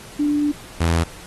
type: tone pair in turn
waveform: sine / sawtooth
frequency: 293.7 / 83.37 Hz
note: D4 / E2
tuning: 0 / +20 cents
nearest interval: octave + minor seventh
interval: 2180 cents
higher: first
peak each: -16 / -12 dBFS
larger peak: second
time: 0.19-0.52 / 0.8-1.04 s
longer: first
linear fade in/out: 10 ms
effects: pink hiss -41 dBFS RMS until 1.26 s + AAC 32 kbps